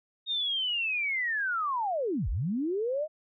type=linear two-way sweep; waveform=sine; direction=down then up; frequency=3729 to 36.71 to 638 Hz; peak=-27 dBFS; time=0.26-3.08 s; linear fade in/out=50 ms; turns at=2.29 s; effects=none